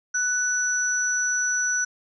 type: tone pair together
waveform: sine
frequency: 1487 / 5919 Hz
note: F#6 / F#8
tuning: +8 / 0 cents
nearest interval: 2 octaves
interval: 2392 cents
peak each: -24 dBFS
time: 0.14-1.85 s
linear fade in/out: 10 ms
effects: none